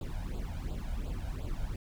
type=noise with flanger; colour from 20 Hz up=brown; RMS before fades=-36 dBFS; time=0.01-1.76 s; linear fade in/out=2 ms; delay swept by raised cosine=0.25 to 1.35 ms; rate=2.8 Hz; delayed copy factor=+0.8; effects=none